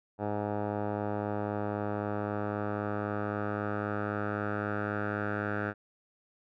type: tone with low-pass filter sweep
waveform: 10% pulse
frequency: 103.83 Hz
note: G#2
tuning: in tune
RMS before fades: -33 dBFS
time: 0.18-5.74 s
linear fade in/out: 50 ms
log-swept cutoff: 920 to 1500 Hz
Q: 3.5
effects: none